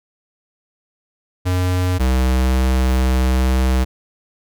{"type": "tone pair in turn", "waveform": "square", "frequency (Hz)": [91, 64.21], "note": ["F#2", "C2"], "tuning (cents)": [-28, -32], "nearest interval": "tritone", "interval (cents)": 604, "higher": "first", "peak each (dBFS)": [-16, -14], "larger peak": "second", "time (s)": [[1.45, 1.99], [1.99, 3.85]], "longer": "second", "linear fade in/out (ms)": 20, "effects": []}